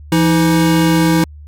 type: tone pair together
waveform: square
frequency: 168.32 / 318.1 Hz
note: E3 / D#4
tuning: +36 / +38 cents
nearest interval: major seventh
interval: 1102 cents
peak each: -13 dBFS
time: 0.12-1.24 s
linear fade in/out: 2 ms
effects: added 74 Hz sine -32 dBFS peak until 1.47 s + MP3 64 kbps